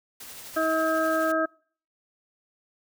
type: noise with tremolo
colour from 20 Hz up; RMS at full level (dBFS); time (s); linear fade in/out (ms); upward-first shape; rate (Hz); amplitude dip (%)
white; -41; 0.2-1.32; 5; sine; 12; 30
type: harmonic tone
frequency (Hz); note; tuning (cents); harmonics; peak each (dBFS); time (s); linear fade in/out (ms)
320; D#4; +49; 1 / 2 / 4 / 5; -28 / -25 / -28 / -30; 0.56-1.46; 10
effects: noise-tail reverb RT60 0.5 s tail -26 dB re dry